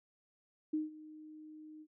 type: tone with ADSR envelope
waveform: sine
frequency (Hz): 308.8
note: D#4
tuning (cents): -13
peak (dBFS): -30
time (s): 0.73-1.87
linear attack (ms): 9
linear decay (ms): 160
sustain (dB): -19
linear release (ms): 56
effects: none